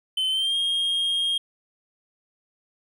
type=tone with pitch glide; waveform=triangle; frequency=3063 to 3238 Hz; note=G7 to G#7; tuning=-41 to -45 cents; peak=-20 dBFS; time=0.17-1.38 s; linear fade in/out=5 ms; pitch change=+96 cents; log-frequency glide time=0.3-0.56 s; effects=none